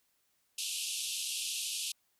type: band-pass noise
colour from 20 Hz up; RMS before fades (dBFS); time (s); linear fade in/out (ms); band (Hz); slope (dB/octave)
pink; -37; 0.58-1.92; 5; 2600 to 12000; 96
effects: white hiss -75 dBFS RMS until 2.19 s